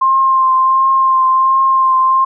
sine tone with vibrato, 1056 Hz, C6, 16 cents sharp, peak -8 dBFS, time 0.01-2.25 s, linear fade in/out 10 ms, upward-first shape triangle, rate 1.4 Hz, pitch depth 21 cents each way, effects none

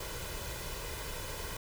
pink noise with comb filter, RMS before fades -40 dBFS, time 0-1.57 s, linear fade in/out 5 ms, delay 2 ms, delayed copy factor +0.6, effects none

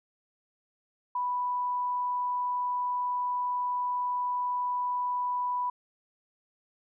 sine tone, 987.8 Hz, B5, in tune, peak -27 dBFS, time 1.15-5.7 s, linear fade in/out 5 ms, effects none

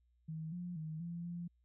sine tone with pitch steps, 158.9 / 176.6 / 157 / 170.6 / 172.7 Hz, D#3 / F3 / D#3 / F3 / F3, +37 / +20 / +16 / -40 / -19 cents, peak -40 dBFS, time 0.28-1.48 s, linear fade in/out 10 ms, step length 240 ms, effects added 60 Hz sine -70 dBFS peak until 1.64 s

